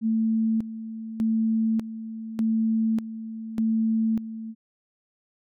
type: tone with tremolo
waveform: sine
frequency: 222.7 Hz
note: A3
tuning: 21 cents sharp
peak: -20 dBFS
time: 0.01-4.55 s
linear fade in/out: 50 ms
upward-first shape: square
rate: 0.84 Hz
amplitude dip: 75%
effects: none